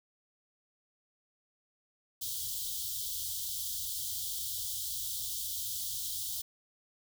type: band-stop noise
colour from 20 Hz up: white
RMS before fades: -37 dBFS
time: 2.21-6.42 s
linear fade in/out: 10 ms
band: 120 to 3100 Hz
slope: 96 dB/octave
effects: none